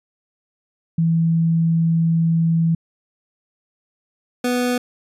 sine / 25% pulse tone pair in turn, 164.81 / 246.9 Hz, E3 / B3, 0 / 0 cents, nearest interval perfect fifth, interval 700 cents, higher second, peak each -14 dBFS, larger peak neither, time 0.98-2.75 / 4.44-4.78 s, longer first, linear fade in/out 5 ms, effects resampled to 32000 Hz

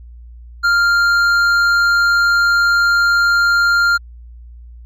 sine tone with hard clipping, 1397 Hz, F6, in tune, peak -12 dBFS, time 0.63-3.98 s, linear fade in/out 20 ms, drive 7 dB, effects added 59 Hz sine -34 dBFS peak until 4.85 s

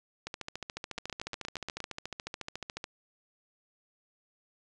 two click trains, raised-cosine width 0.2 ms, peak -20 / -19 dBFS, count 37 / 8, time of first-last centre 0.27-2.841 / 0.98-1.804 s, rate 14 / 8.5 Hz, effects resampled to 22050 Hz

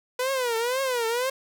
sawtooth tone with vibrato, 493.9 Hz, B4, in tune, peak -20 dBFS, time 0.19-1.3 s, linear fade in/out 5 ms, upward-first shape triangle, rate 2 Hz, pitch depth 180 cents each way, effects none

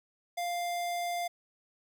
square tone, 698.5 Hz, F5, in tune, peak -32 dBFS, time 0.37-1.28 s, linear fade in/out 10 ms, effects none

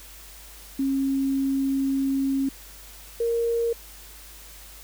sine tone pair in turn, 271.3 / 465.5 Hz, C#4 / A#4, -37 / -2 cents, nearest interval major sixth, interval 935 cents, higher second, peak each -21 dBFS, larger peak neither, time 0.79-2.49 / 3.2-3.73 s, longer first, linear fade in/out 5 ms, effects added 50 Hz sine -47 dBFS peak until 4.83 s + white hiss -46 dBFS RMS until 4.83 s

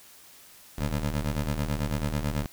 20% pulse ring-modulated tone, 75.1 Hz, D2, 39 cents sharp, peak -19 dBFS, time 0.78-2.46 s, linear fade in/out 0 ms, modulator 33 Hz, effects white hiss -52 dBFS RMS until 2.52 s

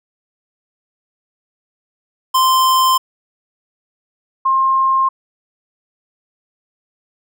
square / sine tone pair in turn, 1041 / 1062.9 Hz, C6 / C6, -9 / +27 cents, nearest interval unison, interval 36 cents, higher second, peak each -11 dBFS, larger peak neither, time 2.34-2.98 / 4.45-5.09 s, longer neither, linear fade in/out 10 ms, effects none

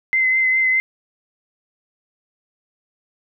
sine tone with vibrato, 2058 Hz, C7, 29 cents flat, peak -14 dBFS, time 0.13-0.8 s, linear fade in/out 0 ms, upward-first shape triangle, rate 4.9 Hz, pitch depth 25 cents each way, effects none

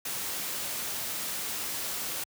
white noise, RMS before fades -34 dBFS, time 0.05-2.24 s, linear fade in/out 5 ms, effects high-pass 80 Hz 12 dB/octave

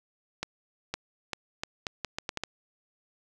accelerating click train, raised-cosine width 0.2 ms, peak -14 dBFS, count 10, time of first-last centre 0.43-2.436 s, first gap 510 ms, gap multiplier 0.77, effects none

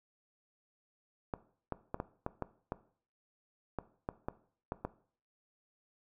clicks, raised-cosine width 1 ms, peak -21 dBFS, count 12, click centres 1.338 / 1.723 / 1.944 / 2.001 / 2.264 / 2.423 / 2.721 / 3.787 / 4.089 / 4.285 / 4.721 / 4.85 s, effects noise-tail reverb RT60 0.5 s tail -17 dB re dry

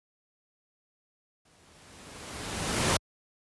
pink noise with exponential growth, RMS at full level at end -23 dBFS, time 1.45-2.97 s, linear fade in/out 5 ms, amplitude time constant 330 ms, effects high-pass 60 Hz 12 dB/octave + resampled to 24000 Hz

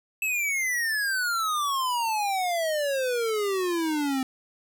square exponential sweep, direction down, 2637 to 258.7 Hz, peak -25 dBFS, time 0.22-4.23 s, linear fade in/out 2 ms, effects none

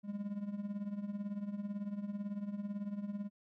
triangle tone with tremolo, 203.5 Hz, G#3, 35 cents flat, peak -32 dBFS, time 0.03-3.3 s, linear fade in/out 50 ms, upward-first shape triangle, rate 18 Hz, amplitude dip 80%, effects none

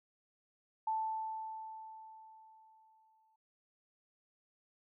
sine tone with exponential decay, 880 Hz, A5, in tune, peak -31 dBFS, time 0.87-3.36 s, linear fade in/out 5 ms, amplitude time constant 540 ms, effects none

